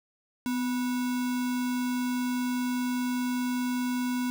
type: tone with sample-and-hold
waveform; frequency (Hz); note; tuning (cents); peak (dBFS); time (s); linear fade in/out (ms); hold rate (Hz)
sine; 250; B3; +21; -26; 0.46-4.3; 0; 1225
effects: none